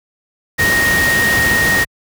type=tone in noise; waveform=sine; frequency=1864.7 Hz; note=A#6; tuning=in tune; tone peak=-12 dBFS; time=0.58-1.85 s; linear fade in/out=20 ms; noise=pink; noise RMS=-18 dBFS; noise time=0.58-1.85 s; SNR=+3 dB; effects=high-pass 60 Hz 12 dB/octave